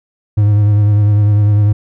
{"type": "tone with vibrato", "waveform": "triangle", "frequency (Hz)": 103.83, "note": "G#2", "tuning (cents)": 0, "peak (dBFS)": -5, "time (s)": [0.37, 1.73], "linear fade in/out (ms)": 10, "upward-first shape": "triangle", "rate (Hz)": 10, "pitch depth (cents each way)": 37, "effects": []}